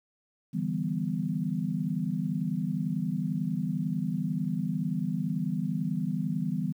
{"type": "chord", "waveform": "sine", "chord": "E minor seventh", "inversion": "third", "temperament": "equal", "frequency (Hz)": [146.83, 164.81, 196, 246.9], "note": ["D3", "E3", "G3", "B3"], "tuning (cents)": [0, 0, 0, 0], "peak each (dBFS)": [-36, -31, -32, -34], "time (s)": [0.53, 6.73], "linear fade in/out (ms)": 20, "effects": ["10-bit"]}